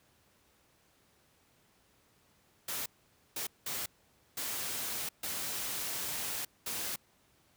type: noise bursts at uneven times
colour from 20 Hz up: white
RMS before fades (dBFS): -37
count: 6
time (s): 2.68-2.86 / 3.36-3.47 / 3.66-3.86 / 4.37-5.09 / 5.23-6.45 / 6.66-6.96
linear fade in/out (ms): 5
effects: pink hiss -68 dBFS RMS until 7.56 s + high-pass 60 Hz 12 dB/octave